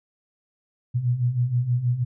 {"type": "beating tone pair", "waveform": "sine", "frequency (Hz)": [118.6, 124.9], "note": ["A#2", "B2"], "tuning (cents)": [30, 20], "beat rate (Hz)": 6.3, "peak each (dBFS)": [-26, -21], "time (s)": [0.94, 2.05], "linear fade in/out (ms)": 20, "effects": []}